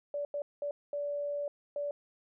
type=tone bursts at uneven times; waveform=sine; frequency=578 Hz; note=D5; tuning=28 cents flat; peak=-32 dBFS; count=5; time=0.14-0.25 / 0.34-0.42 / 0.62-0.71 / 0.93-1.48 / 1.76-1.91 s; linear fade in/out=2 ms; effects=none